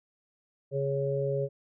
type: harmonic tone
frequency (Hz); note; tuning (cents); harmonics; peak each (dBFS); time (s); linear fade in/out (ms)
138.59; C#3; 0; 1 / 3 / 4; -31 / -31 / -31; 0.71-1.49; 50
effects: none